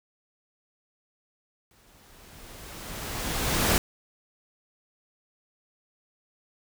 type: noise with exponential growth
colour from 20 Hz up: pink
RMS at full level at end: -21 dBFS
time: 1.71-3.78 s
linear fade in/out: 1 ms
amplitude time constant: 450 ms
effects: none